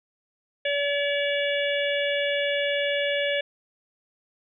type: harmonic tone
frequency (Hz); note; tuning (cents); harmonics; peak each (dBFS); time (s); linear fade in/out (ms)
571; D5; -49; 1 / 3 / 4 / 5 / 6; -25 / -30 / -31 / -32 / -33; 0.65-3.41; 5
effects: none